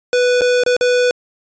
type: tone with dropouts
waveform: square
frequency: 493.9 Hz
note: B4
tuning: in tune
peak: -12 dBFS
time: 0.13-1.11 s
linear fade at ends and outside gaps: 1 ms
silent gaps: 0.41-0.417 / 0.636-0.663 / 0.766-0.81 s
effects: resampled to 16000 Hz